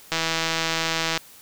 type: click train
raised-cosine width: 0.2 ms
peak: -6 dBFS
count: 173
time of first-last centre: 0.12-1.175 s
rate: 163 Hz
effects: white hiss -48 dBFS RMS until 1.41 s